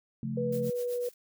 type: chord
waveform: sine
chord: Db augmented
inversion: none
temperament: equal with one note detuned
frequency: 135.9 / 174.61 / 220 Hz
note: Db3 / F3 / A3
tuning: -34 / 0 / 0 cents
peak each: -35 / -39 / -34 dBFS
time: 0.23-0.7 s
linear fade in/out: 2 ms
type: tone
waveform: sine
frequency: 487.9 Hz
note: B4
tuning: 21 cents flat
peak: -29 dBFS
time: 0.37-1.09 s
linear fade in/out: 5 ms
type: noise with tremolo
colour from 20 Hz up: blue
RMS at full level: -44 dBFS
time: 0.52-1.14 s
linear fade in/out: 5 ms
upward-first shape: triangle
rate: 7.9 Hz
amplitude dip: 95%
effects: none